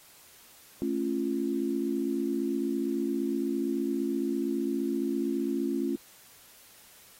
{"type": "chord", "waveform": "sine", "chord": "A augmented", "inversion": "none", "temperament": "just", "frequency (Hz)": [220, 275, 343.8], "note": ["A3", "C#4", "E#4"], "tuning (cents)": [0, -14, -27], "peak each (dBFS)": [-33, -30, -31], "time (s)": [0.82, 5.96], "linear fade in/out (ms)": 0, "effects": ["white hiss -55 dBFS RMS until 7.19 s", "AAC 48 kbps"]}